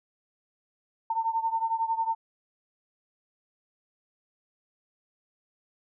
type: beating tone pair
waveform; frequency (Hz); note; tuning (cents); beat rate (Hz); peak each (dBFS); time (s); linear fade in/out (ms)
sine; 901 / 912; A5 / A#5; +41 / -38; 11; -27 / -30; 1.1-2.15; 5
effects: none